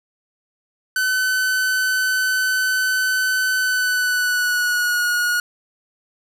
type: tone with pitch glide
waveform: 45% pulse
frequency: 1515 to 1446.6 Hz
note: F#6 to F#6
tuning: +40 to -39 cents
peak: -17 dBFS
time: 0.96-5.4 s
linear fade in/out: 2 ms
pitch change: -79 cents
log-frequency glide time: 3.57-5.05 s
effects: none